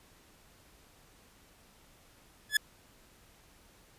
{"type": "tone with exponential growth", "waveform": "sawtooth", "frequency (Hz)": 1714, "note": "A6", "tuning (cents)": -46, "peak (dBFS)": -16, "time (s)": [2.49, 2.57], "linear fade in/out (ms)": 5, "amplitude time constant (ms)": 17, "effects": ["pink hiss -61 dBFS RMS until 3.98 s", "resampled to 32000 Hz"]}